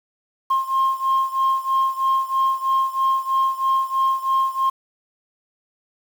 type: beating tone pair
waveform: sine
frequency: 1064 / 1067.1 Hz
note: C6 / C6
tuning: +29 / +34 cents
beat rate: 3.1 Hz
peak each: -18 / -20 dBFS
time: 0.5-4.7 s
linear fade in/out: 10 ms
effects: tanh soft clip ceiling -13 dBFS + 7-bit